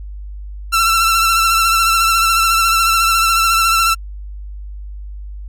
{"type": "tone with vibrato", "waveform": "sawtooth", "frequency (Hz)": 1344, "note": "E6", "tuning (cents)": 33, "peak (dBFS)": -7, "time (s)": [0.72, 3.95], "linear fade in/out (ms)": 20, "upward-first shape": "sine", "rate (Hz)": 14, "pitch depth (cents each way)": 33, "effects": ["added 50 Hz sine -26 dBFS peak until 5.48 s", "MP3 64 kbps"]}